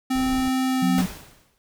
square tone with pitch glide, 260 to 258.4 Hz, C4 to C4, -11 to -21 cents, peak -21 dBFS, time 0.1-1.02 s, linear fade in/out 10 ms, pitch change -10 cents, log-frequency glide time 0.67-0.84 s
brown noise, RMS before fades -34 dBFS, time 0.14-0.5 s, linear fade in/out 20 ms
sine tone, 183.4 Hz, F#3, 15 cents flat, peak -20 dBFS, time 0.82-1.06 s, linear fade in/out 5 ms
pink noise with exponential decay, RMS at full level -29 dBFS, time 0.98-1.58 s, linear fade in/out 0 ms, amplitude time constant 130 ms
effects none

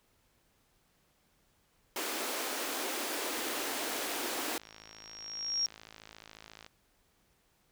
pink high-pass noise, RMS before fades -36 dBFS, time 1.96-4.58 s, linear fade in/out 2 ms, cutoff 260 Hz, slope 48 dB/octave
click train, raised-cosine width 0.2 ms, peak -31 dBFS, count 179, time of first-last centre 3.38-6.664 s, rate 54.2 Hz
sine tone with exponential growth, 5588 Hz, F8, in tune, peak -26 dBFS, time 4.64-5.66 s, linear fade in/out 0 ms, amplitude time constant 220 ms
effects pink hiss -71 dBFS RMS until 7.71 s

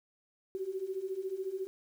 sine beating tone pair, 371.5 / 385.5 Hz, F#4 / G4, +7 / -29 cents, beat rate 14 Hz, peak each -39 / -36 dBFS, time 0.55-1.67 s, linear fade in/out 0 ms, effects 10-bit

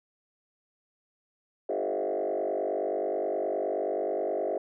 sine tone with frequency modulation, 523.3 Hz, C5, in tune, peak -26 dBFS, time 1.69-4.58 s, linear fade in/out 5 ms, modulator 49.5 Hz, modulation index 3.5, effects tanh soft clip ceiling -22 dBFS

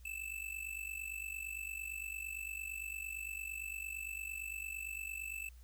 square tone with amplitude modulation, 2637 Hz, E7, in tune, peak -38 dBFS, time 0.05-5.49 s, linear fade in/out 5 ms, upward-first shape sine, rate 48.8 Hz, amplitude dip 80%, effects added 60 Hz sine -53 dBFS peak until 5.63 s + white hiss -69 dBFS RMS until 5.63 s

